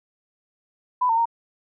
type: tone with pitch steps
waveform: sine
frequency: 997 / 908 / 926 Hz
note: B5 / A#5 / A#5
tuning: +16 / -46 / -12 cents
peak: -17 dBFS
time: 1.01-1.256 s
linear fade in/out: 10 ms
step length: 82 ms
effects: none